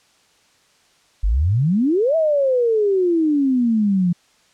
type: exponential two-way sweep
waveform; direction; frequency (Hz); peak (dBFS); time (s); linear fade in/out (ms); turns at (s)
sine; up then down; 44.55 to 659.3 to 170.9; -14; 1.23-4.13; 10; 2.16
effects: white hiss -57 dBFS RMS until 4.53 s + low-pass 7000 Hz 12 dB/octave